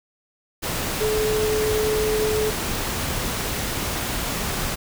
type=tone in noise; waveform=sine; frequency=430 Hz; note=A4; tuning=40 cents flat; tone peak=-20 dBFS; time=1-2.51 s; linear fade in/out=20 ms; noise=pink; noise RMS=-26 dBFS; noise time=0.62-4.76 s; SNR=+3 dB; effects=none